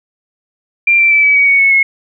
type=tone with pitch steps; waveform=sine; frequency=2376 / 2346 / 2316 / 2287 / 2258 / 2230 / 2202 / 2174 Hz; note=D7 / D7 / D7 / D7 / C#7 / C#7 / C#7 / C#7; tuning=+20 / -2 / -25 / -47 / +31 / +10 / -12 / -34 cents; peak=-6 dBFS; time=0.87-1.83 s; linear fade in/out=5 ms; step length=120 ms; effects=none